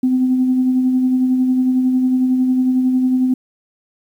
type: tone with tremolo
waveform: sine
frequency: 255.9 Hz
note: C4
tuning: 38 cents flat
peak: -10 dBFS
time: 0.03-3.34 s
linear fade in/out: 5 ms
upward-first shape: sine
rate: 11 Hz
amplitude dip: 35%
effects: tanh soft clip ceiling -6 dBFS + 8-bit